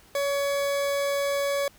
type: tone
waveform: 40% pulse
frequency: 563 Hz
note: C#5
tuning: 27 cents sharp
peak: -23 dBFS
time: 0.15-1.68 s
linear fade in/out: 2 ms
effects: pink hiss -55 dBFS RMS until 1.78 s